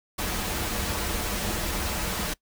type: noise with comb filter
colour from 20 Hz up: pink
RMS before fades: -29 dBFS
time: 0.18-2.34 s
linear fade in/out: 10 ms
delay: 7.5 ms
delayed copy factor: -0.55
effects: noise-tail reverb RT60 0.1 s tail -22 dB re dry